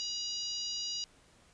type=harmonic tone; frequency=962 Hz; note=B5; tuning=46 cents flat; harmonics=3 / 4 / 5 / 6 / 7; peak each=-42 / -43 / -37 / -43 / -48 dBFS; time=0-1.04 s; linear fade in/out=0 ms; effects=pink hiss -63 dBFS RMS until 1.53 s + resampled to 22050 Hz